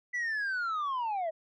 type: linear sweep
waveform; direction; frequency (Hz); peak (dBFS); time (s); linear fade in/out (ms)
sine; down; 1992 to 619; -27; 0.13-1.31; 20
effects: tanh soft clip ceiling -29 dBFS